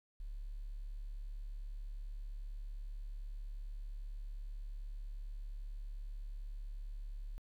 sine tone, 35.63 Hz, C#1, 48 cents sharp, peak -40 dBFS, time 0.2-7.38 s, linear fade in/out 0 ms, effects tanh soft clip ceiling -37 dBFS + 12-bit

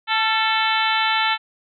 harmonic tone with a mistuned harmonic, 440 Hz, A4, in tune, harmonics 2 / 3 / 4 / 5 / 6 / 7 / 8 / 9, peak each -22 / -24 / -25 / -26 / -27 / -27 / -28 / -29 dBFS, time 0.07-1.38 s, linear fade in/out 50 ms, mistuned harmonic 3, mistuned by +43 cents, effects none

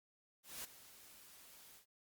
white noise with ADSR envelope, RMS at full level -45 dBFS, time 0.43-1.86 s, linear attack 210 ms, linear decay 15 ms, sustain -15 dB, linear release 100 ms, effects Opus 48 kbps

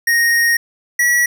square tone pair in turn, 1864.7 / 1932 Hz, A#6 / B6, 0 / -39 cents, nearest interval minor second, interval 61 cents, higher second, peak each -12 dBFS, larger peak neither, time 0.07-0.57 / 0.99-1.26 s, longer first, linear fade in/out 5 ms, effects none

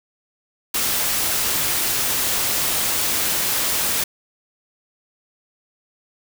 white noise, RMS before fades -21 dBFS, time 0.74-4.04 s, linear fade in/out 5 ms, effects none

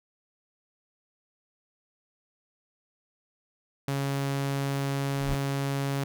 sawtooth tone, 138.59 Hz, C#3, in tune, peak -23 dBFS, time 3.88-6.04 s, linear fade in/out 2 ms
brown noise with exponential growth, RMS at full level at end -27 dBFS, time 5.06-5.35 s, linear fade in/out 0 ms, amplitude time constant 63 ms
effects none

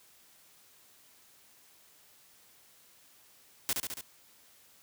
white noise with echo, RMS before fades -30 dBFS, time 3.69-3.73 s, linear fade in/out 0 ms, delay 70 ms, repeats 4, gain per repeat -3 dB, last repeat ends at 4.01 s, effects white hiss -61 dBFS RMS until 4.82 s + high-pass 60 Hz 12 dB/octave

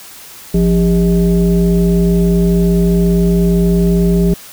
sine tone with frequency modulation, 174.6 Hz, F3, in tune, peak -8 dBFS, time 0.54-4.34 s, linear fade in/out 5 ms, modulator 227 Hz, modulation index 0.91, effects white hiss -35 dBFS RMS until 4.52 s

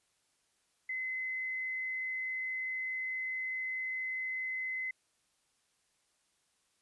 sine tone with frequency modulation, 2043 Hz, C7, 42 cents flat, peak -34 dBFS, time 0.89-4.91 s, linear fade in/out 5 ms, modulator 24.7 Hz, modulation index 0.3, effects white hiss -75 dBFS RMS until 6.81 s + resampled to 24000 Hz

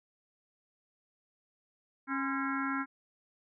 harmonic tone with a mistuned harmonic, 272.9 Hz, C#4, 27 cents flat, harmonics 1 / 3 / 4 / 5 / 6 / 7 / 8, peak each -34 / -45 / -40 / -36 / -39 / -47 / -44 dBFS, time 2.07-2.86 s, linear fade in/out 50 ms, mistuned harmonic 4, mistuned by -94 cents, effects none

